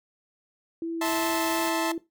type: tone with vibrato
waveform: sine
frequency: 330 Hz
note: E4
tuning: 2 cents sharp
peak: -28 dBFS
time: 0.82-1.98 s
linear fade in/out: 2 ms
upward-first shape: triangle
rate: 2.8 Hz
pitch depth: 13 cents each way
type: chord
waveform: sawtooth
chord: A minor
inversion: second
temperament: equal with one note detuned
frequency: 652.8 / 880 / 1046.5 Hz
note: E5 / A5 / C6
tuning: -17 / 0 / 0 cents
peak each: -26 / -26 / -30 dBFS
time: 1.01-1.92 s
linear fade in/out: 5 ms
type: noise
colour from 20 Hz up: white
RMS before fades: -37 dBFS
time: 1.04-1.7 s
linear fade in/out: 10 ms
effects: noise-tail reverb RT60 0.2 s tail -17 dB re dry